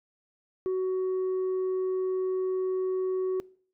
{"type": "tone", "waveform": "sine", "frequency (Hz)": 373.5, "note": "F#4", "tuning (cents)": 16, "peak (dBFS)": -23, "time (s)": [0.66, 3.4], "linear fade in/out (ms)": 0, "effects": ["noise-tail reverb RT60 0.5 s tail -24 dB re dry", "tanh soft clip ceiling -25 dBFS"]}